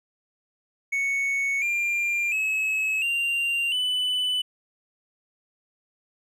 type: tone with pitch steps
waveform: triangle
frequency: 2217 / 2390 / 2576 / 2777 / 2994 Hz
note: C#7 / D7 / E7 / F7 / F#7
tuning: 0 / +30 / -41 / -10 / +20 cents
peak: -21 dBFS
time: 0.92-4.42 s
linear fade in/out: 10 ms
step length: 700 ms
effects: none